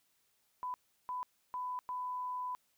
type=tone bursts at uneven times; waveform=sine; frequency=999 Hz; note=B5; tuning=20 cents sharp; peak=-36 dBFS; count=4; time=0.63-0.74 / 1.09-1.23 / 1.54-1.79 / 1.89-2.55 s; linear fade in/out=0 ms; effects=white hiss -75 dBFS RMS until 2.77 s